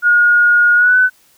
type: tone with pitch glide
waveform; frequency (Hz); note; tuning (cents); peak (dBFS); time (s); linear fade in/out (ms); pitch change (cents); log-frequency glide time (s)
sine; 1436 to 1503.9; F6 to F#6; +48 to +28; -7; 0.02-1.1; 50; +80; 0.75-0.97
effects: white hiss -52 dBFS RMS until 1.37 s